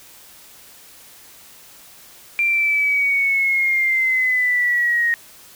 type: linear sweep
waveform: sine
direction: down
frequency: 2374 to 1864.7 Hz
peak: -15 dBFS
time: 2.39-5.14 s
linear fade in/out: 0 ms
effects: white hiss -45 dBFS RMS until 5.55 s

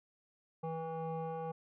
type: tone with frequency modulation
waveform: sine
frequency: 487 Hz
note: B4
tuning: 24 cents flat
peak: -35 dBFS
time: 0.63-1.52 s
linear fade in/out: 10 ms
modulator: 324 Hz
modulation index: 1.3
effects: tanh soft clip ceiling -34 dBFS

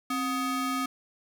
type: ring-modulated tone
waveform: square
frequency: 493.9 Hz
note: B4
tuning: in tune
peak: -25 dBFS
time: 0.1-0.86 s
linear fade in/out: 5 ms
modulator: 759 Hz
effects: none

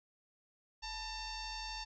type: tone with frequency modulation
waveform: sine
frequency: 2702 Hz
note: E7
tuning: 42 cents sharp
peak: -40 dBFS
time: 0.82-1.85 s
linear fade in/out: 20 ms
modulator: 916 Hz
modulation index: 3.2
effects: none

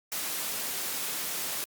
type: noise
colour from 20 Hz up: white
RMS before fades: -33 dBFS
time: 0.12-1.64 s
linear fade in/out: 0 ms
effects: high-pass 150 Hz 12 dB/octave + Opus 48 kbps

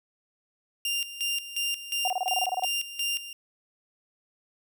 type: tone with tremolo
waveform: sawtooth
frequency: 2794 Hz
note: F7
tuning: in tune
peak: -23 dBFS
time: 0.85-3.33 s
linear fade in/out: 2 ms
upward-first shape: square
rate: 2.8 Hz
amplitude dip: 75%
type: tone bursts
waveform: sine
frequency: 740 Hz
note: F#5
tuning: in tune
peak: -24 dBFS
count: 12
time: 2.05-2.649 s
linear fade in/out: 2 ms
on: 27 ms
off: 25 ms
effects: none

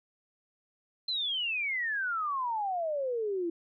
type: exponential sweep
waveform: sine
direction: down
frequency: 4154 to 329.6 Hz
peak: -29 dBFS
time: 1.08-3.5 s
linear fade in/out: 5 ms
effects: none

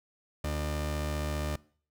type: tone pair together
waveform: sawtooth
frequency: 75 / 300 Hz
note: D2 / D4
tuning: +37 / +37 cents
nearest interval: 2 octaves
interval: 2400 cents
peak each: -27 / -32 dBFS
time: 0.44-1.56 s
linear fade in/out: 5 ms
effects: noise-tail reverb RT60 0.5 s tail -22 dB re dry

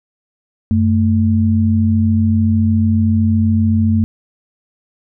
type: tone pair together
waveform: sine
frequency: 93.7 / 221.6 Hz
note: F#2 / A3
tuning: +22 / +13 cents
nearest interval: octave + minor third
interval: 1491 cents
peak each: -13 dBFS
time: 0.71-4.04 s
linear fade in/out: 0 ms
effects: none

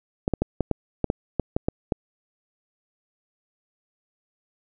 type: clicks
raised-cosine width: 2 ms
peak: -8 dBFS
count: 11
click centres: 0.279 / 0.337 / 0.42 / 0.607 / 0.713 / 1.043 / 1.101 / 1.397 / 1.565 / 1.685 / 1.922 s
effects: none

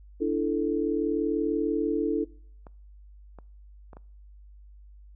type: chord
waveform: sine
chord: D suspended second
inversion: none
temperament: equal with one note detuned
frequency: 293.7 / 334 / 440 Hz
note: D4 / E4 / A4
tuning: 0 / +23 / 0 cents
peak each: -28 dBFS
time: 0.2-2.25 s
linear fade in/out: 20 ms
type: clicks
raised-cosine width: 1 ms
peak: -32 dBFS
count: 4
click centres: 2.668 / 3.387 / 3.932 / 3.969 s
effects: noise-tail reverb RT60 0.6 s tail -24 dB re dry + added 50 Hz sine -47 dBFS peak until 5.15 s

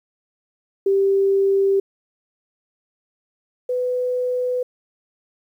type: tone pair in turn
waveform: sine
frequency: 392 / 499.3 Hz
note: G4 / B4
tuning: 0 / +19 cents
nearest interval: major third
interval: 419 cents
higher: second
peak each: -14 / -19 dBFS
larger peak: first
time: 0.86-1.8 / 3.69-4.63 s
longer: neither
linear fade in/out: 5 ms
effects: 9-bit

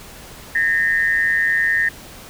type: tone with amplitude modulation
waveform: sine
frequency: 1830 Hz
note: A#6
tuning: 32 cents flat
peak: -11 dBFS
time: 0.55-1.89 s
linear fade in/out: 5 ms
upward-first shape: sine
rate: 160 Hz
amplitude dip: 80%
effects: pink hiss -39 dBFS RMS until 2.29 s

